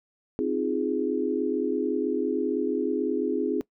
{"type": "chord", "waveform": "sine", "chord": "F minor seventh", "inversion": "second", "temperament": "equal", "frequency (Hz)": [261.6, 311.1, 349.2, 415.3], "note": ["C4", "Eb4", "F4", "Ab4"], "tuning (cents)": [0, 0, 0, 0], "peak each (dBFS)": [-29, -30, -30, -28], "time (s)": [0.39, 3.61], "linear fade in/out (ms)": 0, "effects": ["noise-tail reverb RT60 0.1 s tail -21 dB re dry"]}